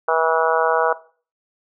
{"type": "harmonic tone", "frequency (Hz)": 162.1, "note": "E3", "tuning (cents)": -29, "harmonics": [3, 4, 5, 6, 7, 8, 9], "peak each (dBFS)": [-21, -22, -23, -24, -24, -25, -26], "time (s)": [0.08, 0.93], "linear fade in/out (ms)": 5, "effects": ["noise-tail reverb RT60 0.4 s tail -17 dB re dry"]}